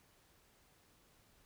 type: silence
effects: pink hiss -69 dBFS RMS until 1.45 s